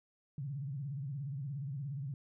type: tone with vibrato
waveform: sine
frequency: 138.59 Hz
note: C#3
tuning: in tune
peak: -37 dBFS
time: 0.38-2.14 s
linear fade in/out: 2 ms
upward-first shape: sine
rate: 17 Hz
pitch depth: 160 cents each way
effects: none